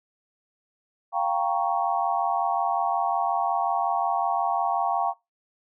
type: chord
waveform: sine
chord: G half-diminished seventh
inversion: third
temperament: equal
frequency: 698.5 / 784 / 932.3 / 1108.7 Hz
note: F5 / G5 / Bb5 / Db6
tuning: 0 / 0 / 0 / 0 cents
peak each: -27 / -26 / -29 / -29 dBFS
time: 1.12-5.14 s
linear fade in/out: 50 ms
effects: noise-tail reverb RT60 0.2 s tail -20 dB re dry